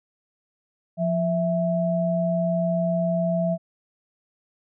sine tone pair together, 174.3 / 658.5 Hz, F3 / E5, -3 / -2 cents, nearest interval octave + major seventh, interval 2301 cents, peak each -23 / -23 dBFS, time 0.97-3.58 s, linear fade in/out 50 ms, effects none

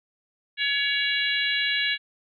harmonic tone with a mistuned harmonic, 564 Hz, C#5, 30 cents sharp, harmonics 3 / 4 / 5 / 6 / 7, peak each -27 / -28 / -29 / -30 / -30 dBFS, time 0.57-1.98 s, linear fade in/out 50 ms, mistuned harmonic 6, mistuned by -19 cents, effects none

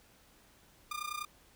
sawtooth tone with amplitude modulation, 1205 Hz, D6, 44 cents sharp, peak -30 dBFS, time 0.91-1.25 s, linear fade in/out 5 ms, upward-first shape sine, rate 30.1 Hz, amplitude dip 85%, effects pink hiss -63 dBFS RMS until 1.55 s

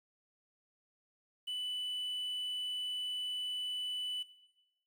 triangle tone with quantisation, 2985 Hz, F#7, 15 cents sharp, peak -35 dBFS, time 1.47-4.23 s, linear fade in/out 10 ms, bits 10, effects noise-tail reverb RT60 1.0 s tail -17 dB re dry

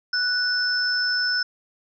sine tone pair together, 1480 / 5274 Hz, F#6 / E8, 0 / 0 cents, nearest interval octave + minor seventh, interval 2200 cents, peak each -23 dBFS, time 0.13-1.43 s, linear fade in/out 5 ms, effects none

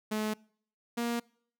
sawtooth tone pair in turn, 214.8 / 236 Hz, A3 / A#3, -41 / +22 cents, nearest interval major second, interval 163 cents, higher second, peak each -26 dBFS, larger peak neither, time 0.11-0.34 / 0.97-1.2 s, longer neither, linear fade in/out 10 ms, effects noise-tail reverb RT60 0.6 s tail -26 dB re dry

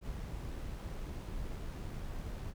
brown noise with amplitude modulation, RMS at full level -40 dBFS, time 0.01-2.54 s, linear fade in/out 50 ms, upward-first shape sine, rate 77.7 Hz, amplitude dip 25%, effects none

